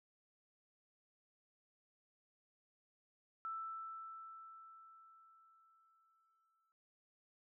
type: tone with exponential decay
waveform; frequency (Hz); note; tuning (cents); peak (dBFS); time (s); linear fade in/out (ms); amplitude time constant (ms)
sine; 1324; E6; +7; -40; 3.45-6.72; 0; 710
effects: none